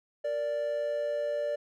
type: tone pair together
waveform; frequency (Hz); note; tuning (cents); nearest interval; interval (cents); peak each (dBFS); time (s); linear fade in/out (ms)
triangle; 465.1 / 586; A#4 / D5; -4 / -4; major third; 400; -36 / -27; 0.24-1.56; 10
effects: none